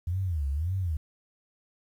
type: tone with vibrato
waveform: sine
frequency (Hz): 81.2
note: E2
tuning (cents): -26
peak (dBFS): -26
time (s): 0.07-0.97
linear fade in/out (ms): 5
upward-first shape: sine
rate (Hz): 1.8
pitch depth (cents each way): 290
effects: 10-bit